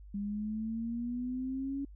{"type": "exponential sweep", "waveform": "sine", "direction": "up", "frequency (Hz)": [200, 280.2], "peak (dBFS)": -33, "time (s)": [0.14, 1.85], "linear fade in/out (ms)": 5, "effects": ["added 50 Hz sine -48 dBFS peak until 1.95 s"]}